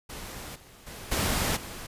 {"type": "noise with level steps", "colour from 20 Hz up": "pink", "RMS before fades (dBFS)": [-40, -52, -42, -27, -40], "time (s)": [0.09, 1.87], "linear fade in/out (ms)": 10, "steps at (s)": [0.55, 0.86, 1.11, 1.56], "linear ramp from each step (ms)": 10, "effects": ["resampled to 32000 Hz"]}